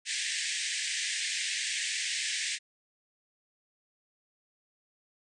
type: band-pass noise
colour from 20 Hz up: pink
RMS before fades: -33 dBFS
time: 0.05-2.59 s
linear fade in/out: 50 ms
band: 1700 to 9000 Hz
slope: 96 dB/octave
effects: none